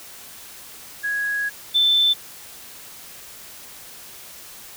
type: tone pair in turn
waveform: sine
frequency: 1661.2 / 3534 Hz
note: G#6 / A7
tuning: 0 / +7 cents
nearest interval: octave + minor second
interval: 1307 cents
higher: second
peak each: -21 / -14 dBFS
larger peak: second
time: 1.03-1.5 / 1.74-2.14 s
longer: first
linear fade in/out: 20 ms
effects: white hiss -41 dBFS RMS until 4.76 s